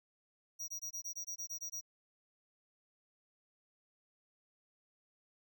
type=tone bursts; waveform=square; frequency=5760 Hz; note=F#8; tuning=47 cents flat; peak=-40 dBFS; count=11; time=0.59-1.812 s; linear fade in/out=20 ms; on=92 ms; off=21 ms; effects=none